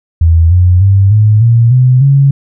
sine tone with pitch steps, 82.4 / 89.86 / 97.99 / 106.86 / 116.53 / 127.08 / 138.58 Hz, E2 / F2 / G2 / G#2 / A#2 / B2 / C#3, 0 / +50 / 0 / +50 / 0 / +50 / 0 cents, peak -3 dBFS, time 0.21-2.31 s, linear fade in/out 5 ms, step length 300 ms, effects none

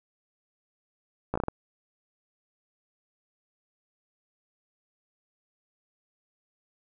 slowing click train, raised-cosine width 1 ms, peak -14 dBFS, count 6, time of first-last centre 1.34-1.484 s, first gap 15 ms, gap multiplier 1.33, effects none

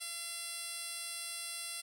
10% pulse tone with band-pass filter, 681 Hz, F5, 44 cents flat, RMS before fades -42 dBFS, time 0-1.82 s, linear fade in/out 20 ms, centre 8100 Hz, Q 1.8, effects none

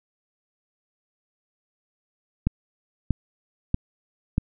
click train, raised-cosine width 5 ms, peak -8 dBFS, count 4, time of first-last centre 2.47-4.381 s, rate 1.57 Hz, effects none

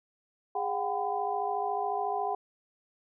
sine tone cluster, 410.7 / 725 / 779 / 1009 Hz, G#4 / F#5 / G5 / B5, -19 / -35 / -11 / +37 cents, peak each -35 / -33 / -32 / -37 dBFS, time 0.55-2.35 s, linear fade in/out 5 ms, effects none

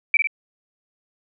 sine tone with echo, 2325 Hz, D7, 18 cents flat, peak -12 dBFS, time 0.14-0.17 s, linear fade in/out 2 ms, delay 51 ms, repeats 2, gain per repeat -4 dB, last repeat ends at 0.272 s, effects none

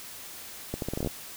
accelerating click train, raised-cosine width 2 ms, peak -17 dBFS, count 10, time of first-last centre 0.74-1.073 s, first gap 82 ms, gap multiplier 0.78, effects white hiss -43 dBFS RMS until 1.36 s

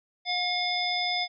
harmonic tone with a mistuned harmonic, 719 Hz, F#5, 50 cents flat, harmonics 1 / 3 / 5 / 7, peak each -31 / -31 / -31 / -31 dBFS, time 0.25-1.28 s, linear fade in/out 50 ms, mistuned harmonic 5, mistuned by -27 cents, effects none

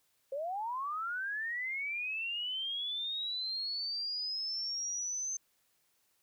sine linear sweep, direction up, 523.3 to 6272 Hz, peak -34 dBFS, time 0.32-5.37 s, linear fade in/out 5 ms, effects white hiss -74 dBFS RMS until 6.22 s

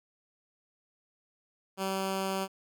10% pulse tone, 192.2 Hz, G3, 34 cents flat, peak -22 dBFS, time 1.77-2.48 s, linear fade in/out 50 ms, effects none

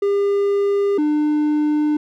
triangle tone pair in turn, 401.9 / 300.3 Hz, G4 / D4, +43 / +39 cents, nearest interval perfect fourth, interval 504 cents, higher first, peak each -13 dBFS, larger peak neither, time 0.02-0.98 / 0.98-1.97 s, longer second, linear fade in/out 5 ms, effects none

